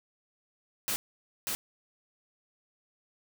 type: noise with echo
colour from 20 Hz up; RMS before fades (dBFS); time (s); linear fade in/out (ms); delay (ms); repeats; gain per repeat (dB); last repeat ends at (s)
white; -31; 0.88-0.96; 0; 590; 1; -2; 1.55
effects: none